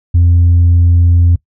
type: tone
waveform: sine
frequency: 86.3 Hz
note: F2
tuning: 20 cents flat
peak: -3 dBFS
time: 0.14-1.36 s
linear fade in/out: 10 ms
effects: noise-tail reverb RT60 0.1 s tail -21 dB re dry + tanh soft clip ceiling -3 dBFS